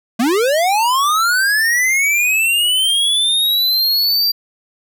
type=linear sweep; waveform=square; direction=up; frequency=214.5 to 4733 Hz; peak=-13 dBFS; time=0.19-4.32 s; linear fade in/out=10 ms; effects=none